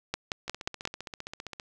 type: two click trains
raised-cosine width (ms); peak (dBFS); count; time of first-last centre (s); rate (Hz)
0.2; -21 / -12; 18 / 5; 0.48-1.598 / 0.14-0.853; 15.2 / 5.61
effects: none